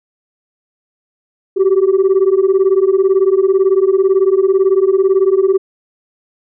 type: beating tone pair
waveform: sine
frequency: 375.4 / 393.4 Hz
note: F#4 / G4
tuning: +25 / +6 cents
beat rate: 18 Hz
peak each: -10 dBFS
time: 1.56-5.58 s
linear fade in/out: 20 ms
effects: tanh soft clip ceiling -5 dBFS